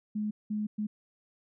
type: tone bursts at uneven times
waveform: sine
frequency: 211.4 Hz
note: G#3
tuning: 31 cents sharp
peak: -29 dBFS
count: 3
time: 0.15-0.31 / 0.5-0.67 / 0.78-0.87 s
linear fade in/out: 10 ms
effects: none